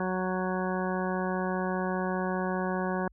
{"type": "harmonic tone", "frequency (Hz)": 185, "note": "F#3", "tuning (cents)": 0, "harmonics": [1, 2, 3, 4, 5, 6, 8, 9], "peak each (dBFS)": [-31, -34, -36, -37, -38, -39, -40, -41], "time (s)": [0, 3.08], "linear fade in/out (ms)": 2, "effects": ["added 50 Hz sine -56 dBFS peak until 3.12 s"]}